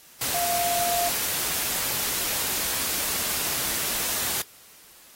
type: tone in noise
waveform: sine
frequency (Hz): 698.5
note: F5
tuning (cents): 0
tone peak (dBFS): -25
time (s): 0.34-1.09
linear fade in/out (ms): 5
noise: white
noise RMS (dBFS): -27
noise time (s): 0.21-4.42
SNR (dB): -1
effects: white hiss -51 dBFS RMS until 5.15 s + AAC 48 kbps